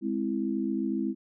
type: chord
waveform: sine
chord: Ab augmented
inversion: none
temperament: equal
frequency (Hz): 207.7 / 261.6 / 329.6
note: Ab3 / C4 / E4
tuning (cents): 0 / 0 / 0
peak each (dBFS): -31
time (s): 0.01-1.15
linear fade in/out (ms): 50
effects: none